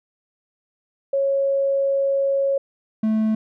sine / triangle tone pair in turn, 550 / 218.3 Hz, C#5 / A3, -14 / -13 cents, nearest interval octave + major third, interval 1599 cents, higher first, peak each -17 / -15 dBFS, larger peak second, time 1.13-2.58 / 3.03-3.35 s, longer first, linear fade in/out 5 ms, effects none

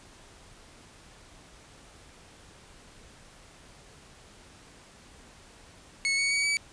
sawtooth tone with pitch steps, 2201 / 2229 / 2258 / 2287 Hz, C#7 / C#7 / C#7 / D7, -13 / +9 / +31 / -47 cents, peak -21 dBFS, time 6.05-6.57 s, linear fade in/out 0 ms, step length 130 ms, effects pink hiss -53 dBFS RMS until 6.72 s + resampled to 22050 Hz

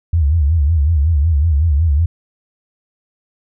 sine tone with vibrato, 77 Hz, D#2, 17 cents flat, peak -10 dBFS, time 0.13-2.06 s, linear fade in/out 5 ms, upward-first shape sine, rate 5.4 Hz, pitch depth 180 cents each way, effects none

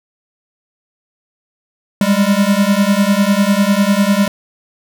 square beating tone pair, 196 / 206 Hz, G3 / G#3, 0 / -14 cents, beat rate 10 Hz, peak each -14 dBFS, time 2.01-4.28 s, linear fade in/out 2 ms, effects none

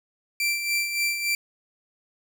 sawtooth tone with tremolo, 2349 Hz, D7, in tune, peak -18 dBFS, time 0.4-1.35 s, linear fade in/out 2 ms, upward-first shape sine, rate 3.5 Hz, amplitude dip 55%, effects none

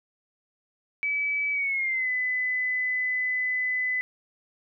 sine tone with pitch glide, 2293 to 2008 Hz, D7 to B6, -42 to +28 cents, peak -24 dBFS, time 1.03-4.01 s, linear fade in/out 0 ms, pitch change -230 cents, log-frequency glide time 1.52-2.09 s, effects none

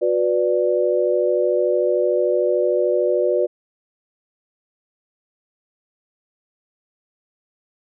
sine chord, B minor, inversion second, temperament equal with one note detuned, 363.8 / 493.9 / 587.3 Hz, F#4 / B4 / D5, -29 / 0 / 0 cents, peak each -20 dBFS, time 0.01-3.47 s, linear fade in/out 20 ms, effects none

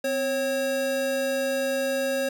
square tone pair together, 257.2 / 545 Hz, C4 / C#5, -30 / -29 cents, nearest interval octave + minor second, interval 1301 cents, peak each -33 / -25 dBFS, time 0.04-2.29 s, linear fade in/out 5 ms, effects none

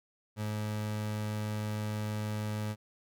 30% pulse tone, 106.4 Hz, G#2, 42 cents sharp, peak -30 dBFS, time 0.36-2.76 s, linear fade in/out 50 ms, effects none

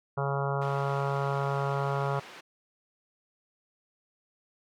harmonic tone, 139.2 Hz, C#3, 8 cents sharp, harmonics 1 / 3 / 4 / 5 / 6 / 7 / 8 / 9 / 10, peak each -30 / -35 / -36 / -37 / -38 / -38 / -39 / -40 / -40 dBFS, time 0.17-2.2 s, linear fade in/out 10 ms
white band-pass noise, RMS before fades -48 dBFS, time 0.61-2.41 s, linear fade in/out 10 ms, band 230 to 2600 Hz, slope 12 dB/octave
effects none

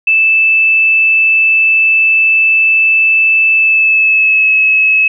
sine tone with pitch glide, 2634 to 2581 Hz, E7 to E7, -2 to -37 cents, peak -6 dBFS, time 0.07-5.08 s, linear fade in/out 5 ms, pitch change -35 cents, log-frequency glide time 3.53-4.52 s, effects none

